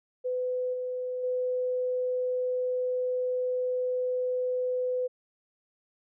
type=tone with level steps; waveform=sine; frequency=503 Hz; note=B4; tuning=32 cents sharp; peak=-27 / -30 / -26 dBFS; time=0.24-5.08 s; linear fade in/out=20 ms; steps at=0.73 / 1.23 s; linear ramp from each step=10 ms; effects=none